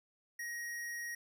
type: tone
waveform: square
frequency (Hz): 1887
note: A#6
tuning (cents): +21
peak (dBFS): -40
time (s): 0.39-1.15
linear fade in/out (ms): 5
effects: none